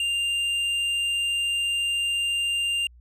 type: tone with hard clipping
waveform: sine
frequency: 2794 Hz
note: F7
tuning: in tune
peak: -24 dBFS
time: 0-2.87 s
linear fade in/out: 2 ms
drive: 6 dB
effects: added 60 Hz sine -48 dBFS peak until 3 s + resampled to 32000 Hz